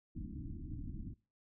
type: low-pass noise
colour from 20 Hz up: pink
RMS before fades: -44 dBFS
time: 0.15-1.14 s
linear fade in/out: 10 ms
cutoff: 320 Hz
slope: 96 dB/octave
effects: noise-tail reverb RT60 0.3 s tail -21 dB re dry